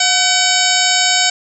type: harmonic tone with a mistuned harmonic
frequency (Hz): 757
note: F#5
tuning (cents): +39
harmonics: 1 / 2 / 3 / 4 / 5 / 6 / 7 / 9 / 10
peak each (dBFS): -20 / -20 / -20 / -20 / -20 / -20 / -20 / -20 / -20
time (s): 0-1.3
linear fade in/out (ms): 5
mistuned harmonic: 1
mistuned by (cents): -75
effects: none